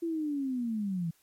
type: linear sweep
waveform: sine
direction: down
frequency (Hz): 340.6 to 159.7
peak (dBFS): -29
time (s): 0.02-1.11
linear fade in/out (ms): 10
effects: white hiss -67 dBFS RMS until 1.22 s + MP3 64 kbps